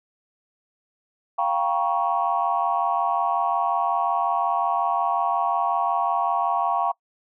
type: chord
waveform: sine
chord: G half-diminished seventh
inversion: third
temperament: equal with one note detuned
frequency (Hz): 698.5 / 784 / 949.2 / 1108.7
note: F5 / G5 / Bb5 / Db6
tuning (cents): 0 / 0 / +31 / 0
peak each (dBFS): -25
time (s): 1.38-6.92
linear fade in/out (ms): 10
effects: noise-tail reverb RT60 0.1 s tail -24 dB re dry + tanh soft clip ceiling -10 dBFS